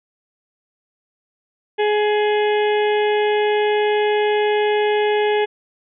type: harmonic tone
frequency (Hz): 419.8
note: G#4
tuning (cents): +19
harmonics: 1 / 2 / 4 / 5 / 6 / 7 / 8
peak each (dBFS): -16 / -22 / -28 / -30 / -32 / -33 / -34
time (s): 1.78-5.46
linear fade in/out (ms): 20
effects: none